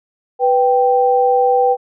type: tone pair together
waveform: sine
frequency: 493.9 / 782.9 Hz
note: B4 / G5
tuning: 0 / -2 cents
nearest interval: minor sixth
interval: 798 cents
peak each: -13 dBFS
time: 0.39-1.77 s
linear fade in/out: 50 ms
effects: none